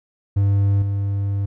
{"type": "tone with level steps", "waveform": "triangle", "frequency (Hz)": 99.7, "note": "G2", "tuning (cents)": 30, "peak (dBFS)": [-12, -17], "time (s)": [0.36, 1.46], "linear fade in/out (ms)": 10, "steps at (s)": 0.82, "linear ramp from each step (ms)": 2, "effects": []}